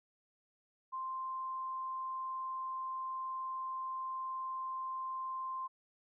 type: tone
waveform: sine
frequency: 1046.5 Hz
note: C6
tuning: in tune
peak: -37 dBFS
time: 0.92-5.68 s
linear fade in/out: 20 ms
effects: none